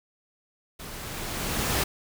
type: noise with level ramp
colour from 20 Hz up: pink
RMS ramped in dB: -41 to -24 dBFS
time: 0.79-1.84 s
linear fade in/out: 10 ms
effects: none